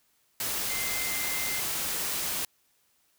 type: tone in noise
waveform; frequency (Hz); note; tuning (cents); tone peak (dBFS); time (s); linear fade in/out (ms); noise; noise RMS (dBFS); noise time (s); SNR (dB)
sine; 2082; C7; -9; -35; 0.7-1.6; 2; white; -31; 0.4-2.45; -7
effects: white hiss -69 dBFS RMS until 3.18 s